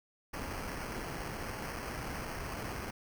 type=noise with sample-and-hold; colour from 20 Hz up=pink; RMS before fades=-40 dBFS; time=0.33-2.91 s; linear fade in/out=10 ms; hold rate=3675 Hz; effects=none